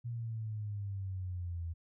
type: exponential sweep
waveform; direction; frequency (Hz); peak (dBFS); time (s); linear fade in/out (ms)
sine; down; 120 to 82.41; -36; 0.04-1.74; 20
effects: none